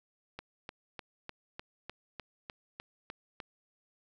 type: click train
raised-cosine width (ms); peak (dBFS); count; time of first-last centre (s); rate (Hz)
0.3; -25; 11; 0.39-3.402; 3.32
effects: none